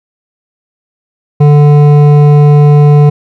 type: tone with hard clipping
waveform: sine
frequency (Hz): 146.83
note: D3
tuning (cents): 0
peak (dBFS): -3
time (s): 1.4-3.1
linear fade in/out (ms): 10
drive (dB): 11
effects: none

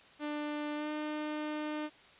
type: tone with pitch glide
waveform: sawtooth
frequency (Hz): 297.2 to 302.9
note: D4 to D#4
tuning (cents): +21 to -46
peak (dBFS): -31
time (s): 0.19-1.9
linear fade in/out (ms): 50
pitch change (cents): +33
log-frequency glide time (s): 0.75-0.9
effects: white hiss -58 dBFS RMS until 2.19 s + resampled to 8000 Hz

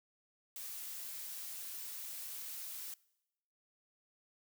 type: noise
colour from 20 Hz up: blue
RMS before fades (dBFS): -45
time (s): 0.56-2.94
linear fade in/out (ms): 2
effects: noise-tail reverb RT60 0.9 s tail -23 dB re dry

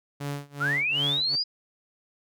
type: tone with tremolo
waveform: sawtooth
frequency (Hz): 142.8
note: D3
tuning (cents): -48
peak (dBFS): -25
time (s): 0.2-1.36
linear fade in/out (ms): 10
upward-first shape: sine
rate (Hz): 2.6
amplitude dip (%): 95
type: linear sweep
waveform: sine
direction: up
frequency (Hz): 1298 to 4978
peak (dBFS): -23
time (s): 0.6-1.44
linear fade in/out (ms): 20
effects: none

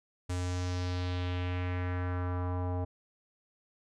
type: tone with low-pass filter sweep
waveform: square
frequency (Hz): 89.9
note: F#2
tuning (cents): -49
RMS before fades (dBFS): -33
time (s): 0.29-2.85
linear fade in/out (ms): 10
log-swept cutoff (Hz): 8500 to 760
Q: 2.1
effects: none

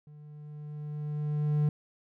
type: tone with level ramp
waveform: triangle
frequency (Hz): 149.3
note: D3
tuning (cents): +29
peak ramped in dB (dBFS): -46 to -20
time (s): 0.07-1.69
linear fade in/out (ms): 2
effects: none

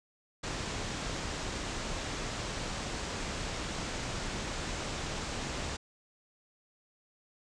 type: low-pass noise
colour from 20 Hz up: pink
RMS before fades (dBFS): -37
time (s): 0.43-5.77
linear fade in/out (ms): 10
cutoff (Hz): 8000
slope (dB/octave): 48
effects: none

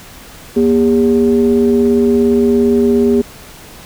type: ring-modulated tone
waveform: triangle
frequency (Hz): 82.41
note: E2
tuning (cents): 0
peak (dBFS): -3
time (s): 0.56-3.22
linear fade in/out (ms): 10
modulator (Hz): 321
effects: pink hiss -36 dBFS RMS until 3.85 s

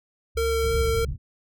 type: tone with pitch glide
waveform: sine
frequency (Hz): 69.4 to 67.97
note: C#2 to C#2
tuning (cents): +3 to -33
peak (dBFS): -27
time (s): 0.35-1.15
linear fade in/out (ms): 20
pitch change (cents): -36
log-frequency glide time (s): 0.72-0.84
type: tone with vibrato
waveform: square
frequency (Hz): 455.9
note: A#4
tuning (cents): -39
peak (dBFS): -23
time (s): 0.37-1.05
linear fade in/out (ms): 5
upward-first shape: sine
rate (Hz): 3.3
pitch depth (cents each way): 8
type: low-pass noise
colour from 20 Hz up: white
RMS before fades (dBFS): -30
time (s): 0.62-1.18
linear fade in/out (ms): 50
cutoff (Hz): 130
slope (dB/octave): 24
effects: none

